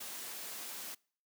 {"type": "noise", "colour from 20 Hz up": "white", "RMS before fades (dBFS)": -44, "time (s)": [0, 0.95], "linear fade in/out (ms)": 10, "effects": ["noise-tail reverb RT60 0.5 s tail -26 dB re dry", "high-pass 200 Hz 12 dB/octave"]}